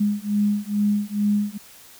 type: beating tone pair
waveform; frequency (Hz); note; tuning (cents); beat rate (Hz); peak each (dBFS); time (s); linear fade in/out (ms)
sine; 205.3 / 207.6; G#3 / G#3; -20 / 0; 2.3; -22; 0-1.58; 10
effects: white hiss -47 dBFS RMS until 1.99 s